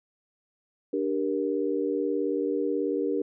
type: chord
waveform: sine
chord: G minor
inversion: second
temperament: just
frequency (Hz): 294 / 392 / 470.4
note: D4 / G4 / Bb4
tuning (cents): +2 / 0 / +16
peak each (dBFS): -29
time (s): 0.93-3.22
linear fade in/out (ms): 5
effects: none

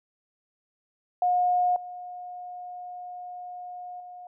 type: tone with level steps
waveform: sine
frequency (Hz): 719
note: F#5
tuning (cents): -50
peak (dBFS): -20 / -36 / -40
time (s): 1.22-4.27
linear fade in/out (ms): 2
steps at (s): 1.76 / 4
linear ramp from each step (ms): 2
effects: none

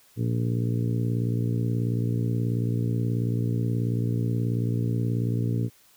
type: harmonic tone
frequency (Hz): 58.5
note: A#1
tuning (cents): +7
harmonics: 2 / 3 / 4 / 5 / 6 / 7 / 8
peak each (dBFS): -24 / -32 / -33 / -34 / -43 / -38 / -42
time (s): 0.16-5.7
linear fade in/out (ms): 50
effects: white hiss -58 dBFS RMS until 5.96 s

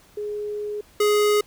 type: tone pair in turn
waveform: sine / square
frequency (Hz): 417.4 / 417.4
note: G#4 / G#4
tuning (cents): +9 / +9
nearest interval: unison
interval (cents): 0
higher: neither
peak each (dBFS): -26 / -17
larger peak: second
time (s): 0.17-0.81 / 1-1.41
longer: first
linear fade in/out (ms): 5
effects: pink hiss -54 dBFS RMS until 1.46 s

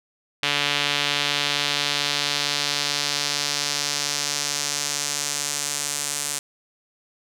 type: tone with band-pass filter sweep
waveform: sawtooth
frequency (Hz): 144.4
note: D3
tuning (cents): -29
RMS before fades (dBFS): -25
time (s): 0.43-6.39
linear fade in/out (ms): 2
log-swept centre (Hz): 3100 to 8100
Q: 1.7
effects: none

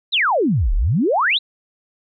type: exponential two-way sweep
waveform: sine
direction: down then up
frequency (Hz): 4129 to 32.7 to 4129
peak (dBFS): -14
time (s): 0.12-1.39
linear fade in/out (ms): 20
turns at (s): 0.74
effects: none

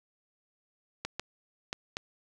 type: clicks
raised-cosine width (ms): 0.2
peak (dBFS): -16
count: 4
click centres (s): 1.05 / 1.196 / 1.729 / 1.969
effects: none

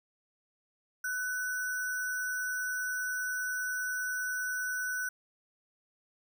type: tone with sample-and-hold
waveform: sine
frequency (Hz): 1495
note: F#6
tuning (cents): +17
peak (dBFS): -31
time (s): 1.04-5.09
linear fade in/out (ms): 5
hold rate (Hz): 7350
effects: none

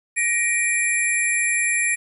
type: tone cluster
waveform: sine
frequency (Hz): 1882 / 2356 / 7500 / 10810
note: A#6 / D7 / A#8 / E9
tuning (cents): +16 / +5 / +10 / +42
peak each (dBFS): -25 / -21 / -28 / -24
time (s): 0.16-1.96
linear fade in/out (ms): 20
effects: 9-bit

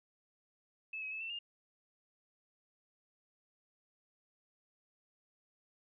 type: tone with pitch steps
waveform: sine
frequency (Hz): 2608 / 2549 / 2603 / 2679 / 2820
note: E7 / D#7 / E7 / E7 / F7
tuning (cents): -19 / +41 / -22 / +27 / +16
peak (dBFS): -39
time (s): 0.93-1.39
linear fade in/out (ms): 5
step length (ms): 92
effects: none

